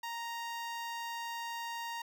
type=tone with notch filter; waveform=sawtooth; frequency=932 Hz; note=A#5; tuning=1 cent flat; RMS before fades=-40 dBFS; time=0.03-2.02 s; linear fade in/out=5 ms; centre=9900 Hz; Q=1.9; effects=none